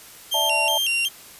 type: tone with vibrato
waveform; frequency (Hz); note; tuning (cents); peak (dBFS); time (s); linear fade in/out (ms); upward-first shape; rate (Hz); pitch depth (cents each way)
40% pulse; 2960; F#7; 0; -19; 0.31-1.09; 20; square; 2.7; 120
type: chord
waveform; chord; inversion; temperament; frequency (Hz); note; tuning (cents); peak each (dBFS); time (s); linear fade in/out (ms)
sine; D suspended second; none; equal; 587.3 / 659.3 / 880; D5 / E5 / A5; 0 / 0 / 0; -29 / -28 / -24; 0.34-0.78; 5
effects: white hiss -44 dBFS RMS until 1.39 s + resampled to 32000 Hz